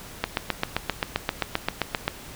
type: click train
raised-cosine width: 0.3 ms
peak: -6 dBFS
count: 15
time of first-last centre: 0.24-2.08 s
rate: 7.61 Hz
effects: pink hiss -42 dBFS RMS until 2.35 s